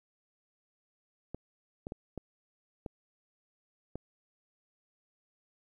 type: clicks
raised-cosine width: 2 ms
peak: -25 dBFS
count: 6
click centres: 1.346 / 1.869 / 1.921 / 2.177 / 2.862 / 3.956 s
effects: 11-bit